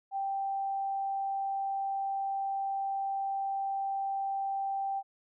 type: tone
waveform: sine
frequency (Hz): 784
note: G5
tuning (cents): 0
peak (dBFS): -30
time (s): 0.11-5.03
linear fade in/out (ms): 50
effects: none